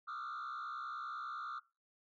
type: tone with frequency modulation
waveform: sine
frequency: 1287 Hz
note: E6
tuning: 42 cents flat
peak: -38 dBFS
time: 0.07-1.6 s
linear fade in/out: 20 ms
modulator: 64.9 Hz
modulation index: 1.9
effects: noise-tail reverb RT60 0.3 s tail -23 dB re dry + tanh soft clip ceiling -40 dBFS